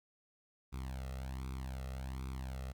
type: tone with flanger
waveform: sawtooth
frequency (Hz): 65.41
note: C2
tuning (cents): 0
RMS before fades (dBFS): -42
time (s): 0.72-2.73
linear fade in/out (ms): 20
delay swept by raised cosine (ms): 0.83 to 1.55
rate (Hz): 1.3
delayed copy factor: +0.85
effects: 12-bit